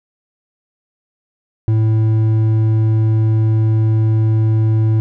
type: tone with hard clipping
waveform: triangle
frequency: 110 Hz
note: A2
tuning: in tune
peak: -12 dBFS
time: 1.68-5 s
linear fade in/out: 0 ms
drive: 9 dB
effects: none

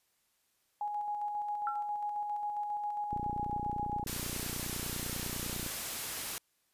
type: tone with tremolo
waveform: sine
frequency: 830.6 Hz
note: G#5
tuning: in tune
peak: -32 dBFS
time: 0.81-4.04 s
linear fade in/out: 2 ms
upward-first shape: square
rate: 7.4 Hz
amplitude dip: 30%
type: tone with exponential decay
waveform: sine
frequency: 1353 Hz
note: E6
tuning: 45 cents sharp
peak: -30 dBFS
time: 1.67-1.89 s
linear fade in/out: 1 ms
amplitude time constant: 47 ms
type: click train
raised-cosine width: 3 ms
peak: -27 dBFS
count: 77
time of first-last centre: 3.13-5.663 s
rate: 30 Hz
type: noise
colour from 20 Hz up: white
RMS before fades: -38 dBFS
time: 4.07-6.38 s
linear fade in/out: 0 ms
effects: white hiss -75 dBFS RMS until 6.73 s + resampled to 32000 Hz

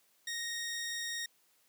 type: tone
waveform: 15% pulse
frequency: 1864.7 Hz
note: A#6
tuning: in tune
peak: -30 dBFS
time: 0.27-1.26 s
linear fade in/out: 5 ms
effects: white hiss -70 dBFS RMS until 1.68 s + high-pass 150 Hz 12 dB/octave

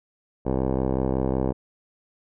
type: tone with low-pass filter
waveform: 10% pulse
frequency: 65.41 Hz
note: C2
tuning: in tune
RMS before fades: -24 dBFS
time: 0.45-1.53 s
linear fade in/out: 20 ms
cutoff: 630 Hz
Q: 3.9
effects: none

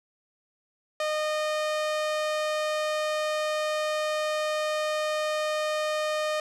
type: tone with low-pass filter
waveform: sawtooth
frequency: 613 Hz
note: D#5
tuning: 26 cents flat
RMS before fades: -28 dBFS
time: 1-6.4 s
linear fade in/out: 2 ms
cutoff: 8200 Hz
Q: 0.53
effects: none

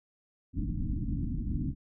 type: low-pass noise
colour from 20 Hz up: pink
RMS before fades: -32 dBFS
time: 0.53-1.75 s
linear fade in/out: 50 ms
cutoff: 310 Hz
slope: 96 dB/octave
effects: none

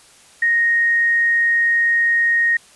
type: tone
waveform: sine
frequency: 1864.7 Hz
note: A#6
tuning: in tune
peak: -13 dBFS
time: 0.42-2.57 s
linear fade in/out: 5 ms
effects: white hiss -48 dBFS RMS until 2.75 s + resampled to 24000 Hz

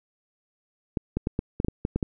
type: clicks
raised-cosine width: 3 ms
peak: -12 dBFS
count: 10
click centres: 0.972 / 1.17 / 1.271 / 1.391 / 1.601 / 1.647 / 1.684 / 1.851 / 1.96 / 2.028 s
effects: none

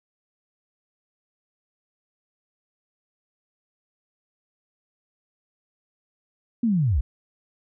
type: linear sweep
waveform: sine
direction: down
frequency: 244.6 to 51.2 Hz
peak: -18 dBFS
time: 6.63-7.01 s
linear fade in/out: 5 ms
effects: none

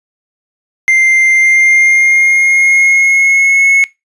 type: tone with pitch glide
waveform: triangle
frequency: 2093 to 2188 Hz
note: C7 to C#7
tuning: 0 to -23 cents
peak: -4 dBFS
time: 0.88-3.84 s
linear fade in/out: 0 ms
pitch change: +77 cents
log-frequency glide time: 1.33-3.66 s
effects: noise-tail reverb RT60 0.2 s tail -20 dB re dry + resampled to 24000 Hz

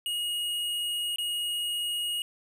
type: tone with dropouts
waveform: square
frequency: 2879 Hz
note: F#7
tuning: 48 cents flat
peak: -29 dBFS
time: 0.06-2.22 s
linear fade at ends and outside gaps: 1 ms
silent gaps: 1.16-1.184 s
effects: none

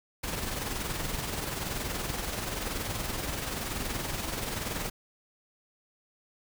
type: noise with amplitude modulation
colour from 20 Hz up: pink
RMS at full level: -32 dBFS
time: 0.23-4.9 s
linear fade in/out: 10 ms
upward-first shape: sine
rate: 21 Hz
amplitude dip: 45%
effects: none

